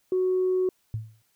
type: tone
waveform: sine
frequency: 370 Hz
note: F#4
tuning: in tune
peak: -20 dBFS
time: 0.12-0.69 s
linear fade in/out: 2 ms
type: tone with exponential decay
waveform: sine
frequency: 110 Hz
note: A2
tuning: in tune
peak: -24 dBFS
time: 0.94-1.22 s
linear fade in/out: 0 ms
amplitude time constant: 59 ms
effects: tanh soft clip ceiling -17 dBFS + white hiss -69 dBFS RMS until 1.35 s